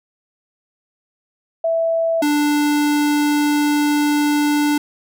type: tone pair in turn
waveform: sine / square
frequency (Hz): 659.3 / 294.4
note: E5 / D4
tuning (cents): 0 / +4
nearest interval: octave + major second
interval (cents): 1396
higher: first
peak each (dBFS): -15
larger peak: neither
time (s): 1.64-2.22 / 2.22-4.78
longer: second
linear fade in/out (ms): 5
effects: none